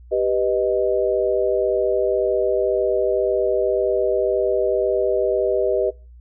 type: chord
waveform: sine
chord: G augmented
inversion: none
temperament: equal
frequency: 392 / 493.9 / 622.3 Hz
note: G4 / B4 / D#5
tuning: 0 / 0 / 0 cents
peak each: -21 dBFS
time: 0.11-5.91 s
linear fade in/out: 20 ms
effects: noise-tail reverb RT60 0.3 s tail -22 dB re dry + added 60 Hz sine -41 dBFS peak until 6.2 s